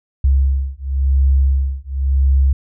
sine beating tone pair, 67.2 / 68.14 Hz, C2 / C#2, +47 / -29 cents, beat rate 0.94 Hz, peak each -15 dBFS, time 0.24-2.53 s, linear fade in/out 5 ms, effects none

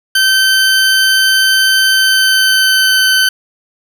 20% pulse tone with pitch glide, 1544 to 1528 Hz, G6 to G6, -27 to -45 cents, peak -3 dBFS, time 0.15-3.29 s, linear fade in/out 5 ms, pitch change -18 cents, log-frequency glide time 1.91-3.1 s, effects none

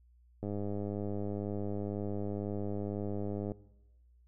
click train, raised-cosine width 2 ms, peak -25 dBFS, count 316, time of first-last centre 0.43-3.518 s, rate 102 Hz, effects noise-tail reverb RT60 1.0 s tail -20 dB re dry + added 60 Hz sine -60 dBFS peak until 4.27 s

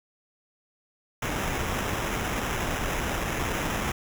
pink noise with sample-and-hold, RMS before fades -29 dBFS, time 1.22-3.92 s, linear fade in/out 5 ms, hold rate 4410 Hz, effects none

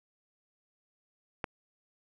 click, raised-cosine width 0.5 ms, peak -17 dBFS, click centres 1.442 s, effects none

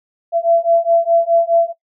sine beating tone pair, 671 / 675.8 Hz, E5 / E5, +31 / +43 cents, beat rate 4.8 Hz, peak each -14 dBFS, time 0.32-1.73 s, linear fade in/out 50 ms, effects noise-tail reverb RT60 0.1 s tail -18 dB re dry

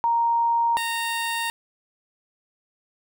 sine / 15% pulse tone pair in turn, 932.3 / 923.2 Hz, A#5 / A#5, 0 / -17 cents, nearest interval unison, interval 17 cents, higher first, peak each -18 dBFS, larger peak neither, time 0.04-0.77 / 0.77-1.5 s, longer neither, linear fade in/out 0 ms, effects none

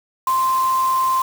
sine tone in noise, 1045 Hz, C6, 2 cents flat, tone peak -15 dBFS, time 0.27-1.22 s, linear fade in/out 2 ms, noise white, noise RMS -33 dBFS, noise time 0.27-1.22 s, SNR +15 dB, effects none

